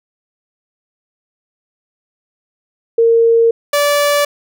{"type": "tone pair in turn", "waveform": ["sine", "sawtooth"], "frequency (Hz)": [460, 579.6], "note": ["A#4", "D5"], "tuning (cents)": [-23, -23], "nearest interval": "major third", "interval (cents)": 400, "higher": "second", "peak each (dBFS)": -7, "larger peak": "neither", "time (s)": [[2.98, 3.51], [3.73, 4.25]], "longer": "first", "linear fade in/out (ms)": 5, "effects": []}